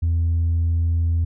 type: tone with tanh clipping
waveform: triangle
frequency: 83.4 Hz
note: E2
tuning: 21 cents sharp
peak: -17 dBFS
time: 0.02-1.25 s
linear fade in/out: 10 ms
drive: 6 dB
effects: none